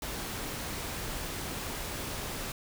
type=noise; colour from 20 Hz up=pink; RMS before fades=-37 dBFS; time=0.02-2.52 s; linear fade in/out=2 ms; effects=none